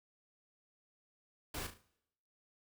pink noise with echo, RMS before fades -42 dBFS, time 1.54-1.67 s, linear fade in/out 5 ms, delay 36 ms, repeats 4, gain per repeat -8 dB, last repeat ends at 1.814 s, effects noise-tail reverb RT60 0.8 s tail -21 dB re dry

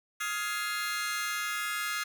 sawtooth chord, F minor seventh, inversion third, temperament just, 1257.2 / 1396.9 / 1676.3 / 2095 Hz, Eb6 / F6 / Ab6 / C7, +18 / 0 / +16 / +2 cents, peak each -33 dBFS, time 0.2-2.04 s, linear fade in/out 10 ms, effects none

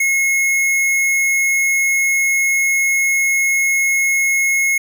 square tone, 2169 Hz, C#7, 38 cents flat, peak -14 dBFS, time 0-4.78 s, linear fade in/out 5 ms, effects none

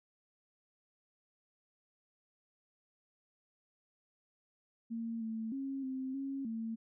sine tone with pitch steps, 228.9 / 222.9 / 271.4 / 262 / 272.8 / 225.4 Hz, A#3 / A3 / C#4 / C4 / C#4 / A3, -31 / +23 / -36 / +2 / -28 / +42 cents, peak -36 dBFS, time 4.9-6.76 s, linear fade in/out 20 ms, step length 310 ms, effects none

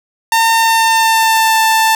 sawtooth tone with pitch glide, 908 to 887.3 Hz, A#5 to A5, -46 to +14 cents, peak -5 dBFS, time 0.32-1.95 s, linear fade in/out 2 ms, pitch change -40 cents, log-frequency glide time 0.54-1.58 s, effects none

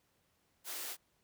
white high-pass noise, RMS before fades -42 dBFS, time 0.64-0.97 s, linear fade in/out 50 ms, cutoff 280 Hz, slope 96 dB/octave, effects pink hiss -75 dBFS RMS until 1.23 s + high-pass 60 Hz 12 dB/octave

